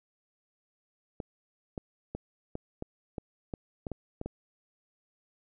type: clicks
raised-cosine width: 2 ms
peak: -22 dBFS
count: 11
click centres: 1.202 / 1.778 / 2.15 / 2.554 / 2.824 / 3.182 / 3.538 / 3.868 / 3.917 / 4.214 / 4.26 s
effects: none